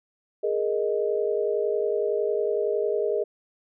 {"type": "chord", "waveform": "sine", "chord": "Ab suspended second", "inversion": "none", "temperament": "equal", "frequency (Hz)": [415.3, 466.2, 622.3], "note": ["Ab4", "Bb4", "Eb5"], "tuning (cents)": [0, 0, 0], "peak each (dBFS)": [-25, -27, -29], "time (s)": [0.43, 3.24], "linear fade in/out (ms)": 10, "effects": []}